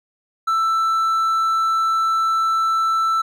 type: tone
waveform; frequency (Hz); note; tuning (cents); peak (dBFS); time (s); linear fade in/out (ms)
triangle; 1327; E6; +11; -14; 0.47-3.22; 10
effects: none